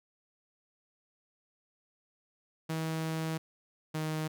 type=tone pair in turn; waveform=sawtooth; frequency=160.3 / 156.28 Hz; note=E3 / D#3; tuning=-48 / +8 cents; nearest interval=unison; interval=44 cents; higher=first; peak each=-28 dBFS; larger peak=neither; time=2.69-3.38 / 3.94-4.28 s; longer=first; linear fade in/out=10 ms; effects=none